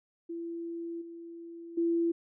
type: tone with level steps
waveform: sine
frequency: 336.7 Hz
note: E4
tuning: 37 cents sharp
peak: -35 / -42 / -25 dBFS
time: 0.29-2.12 s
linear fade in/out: 10 ms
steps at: 1.01 / 1.77 s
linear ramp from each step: 10 ms
effects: none